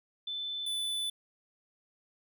sine / square tone pair in turn, 3520 / 3492 Hz, A7 / A7, 0 / -14 cents, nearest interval unison, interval 14 cents, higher first, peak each -34 / -32 dBFS, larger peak second, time 0.27-0.66 / 0.66-1.1 s, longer second, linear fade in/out 5 ms, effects none

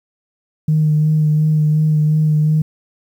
sine tone with vibrato, 153.6 Hz, D#3, 22 cents flat, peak -10 dBFS, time 0.68-2.62 s, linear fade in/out 5 ms, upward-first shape sine, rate 2.8 Hz, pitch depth 20 cents each way, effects tanh soft clip ceiling -6 dBFS + 8-bit

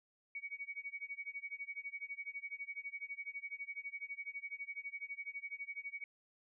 sine tone with tremolo, 2248 Hz, C#7, 24 cents sharp, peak -39 dBFS, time 0.35-6.04 s, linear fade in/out 2 ms, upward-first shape sine, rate 12 Hz, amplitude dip 95%, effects none

